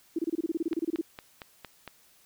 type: tone bursts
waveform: sine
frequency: 328.4 Hz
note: E4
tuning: 6 cents flat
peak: -25 dBFS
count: 16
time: 0.16-1.013 s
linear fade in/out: 5 ms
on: 28 ms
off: 27 ms
type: click train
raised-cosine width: 0.3 ms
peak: -24 dBFS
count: 6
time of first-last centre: 0.73-1.877 s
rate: 4.36 Hz
effects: white hiss -61 dBFS RMS until 2.25 s